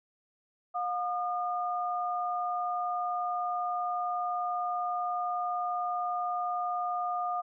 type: tone pair together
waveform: sine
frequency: 715 / 1215.8 Hz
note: F5 / D#6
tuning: +41 / -40 cents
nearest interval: major sixth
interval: 919 cents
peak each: -31 / -33 dBFS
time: 0.74-7.42 s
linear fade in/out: 20 ms
effects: none